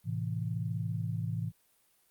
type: chord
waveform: sine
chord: A minor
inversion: none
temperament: equal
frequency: 110 / 130.81 / 164.81 Hz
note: A2 / C3 / E3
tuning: 0 / 0 / 0 cents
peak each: -34 / -38 / -36 dBFS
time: 0.04-1.52 s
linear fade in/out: 50 ms
effects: white hiss -69 dBFS RMS until 2.1 s + Opus 32 kbps